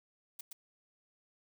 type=noise with echo; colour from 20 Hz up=blue; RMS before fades=-44 dBFS; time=0.39-0.41 s; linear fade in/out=5 ms; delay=120 ms; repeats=1; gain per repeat=-2 dB; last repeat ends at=0.53 s; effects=none